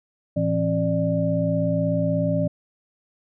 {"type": "tone cluster", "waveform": "sine", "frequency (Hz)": [111.2, 167.6, 270.3, 592], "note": ["A2", "E3", "C#4", "D5"], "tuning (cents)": [19, 29, -44, 14], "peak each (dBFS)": [-27, -23, -27, -24], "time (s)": [0.36, 2.48], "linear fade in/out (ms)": 10, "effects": []}